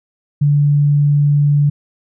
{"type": "tone", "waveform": "sine", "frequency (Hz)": 145.2, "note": "D3", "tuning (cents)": -19, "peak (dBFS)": -9, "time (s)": [0.41, 1.7], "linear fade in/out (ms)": 10, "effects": []}